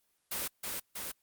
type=noise with echo; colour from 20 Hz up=white; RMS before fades=-35 dBFS; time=0.31-0.48 s; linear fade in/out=10 ms; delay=320 ms; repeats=2; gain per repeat=-2 dB; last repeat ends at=1.12 s; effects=white hiss -75 dBFS RMS until 1.22 s + Opus 24 kbps